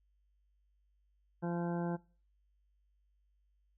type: harmonic tone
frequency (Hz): 172.3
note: F3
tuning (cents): -23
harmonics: 1 / 2 / 3 / 4 / 5 / 6 / 8 / 9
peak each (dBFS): -35 / -40 / -44 / -46 / -46 / -53 / -55 / -53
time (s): 1.42-1.97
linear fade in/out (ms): 20
effects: noise-tail reverb RT60 0.4 s tail -22 dB re dry + added 50 Hz sine -70 dBFS peak until 3.77 s